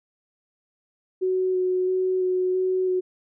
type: tone with vibrato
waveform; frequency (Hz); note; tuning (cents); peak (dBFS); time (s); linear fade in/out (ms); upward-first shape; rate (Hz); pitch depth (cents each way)
sine; 370; F#4; 0; -20; 1.21-3.01; 20; square; 1.5; 10
effects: none